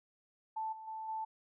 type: tone with level steps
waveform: sine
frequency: 880 Hz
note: A5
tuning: in tune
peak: -35 / -46 / -40 / -36 dBFS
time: 0.56-1.25 s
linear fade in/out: 10 ms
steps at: 0.72 / 0.87 / 1.08 s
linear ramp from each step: 10 ms
effects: none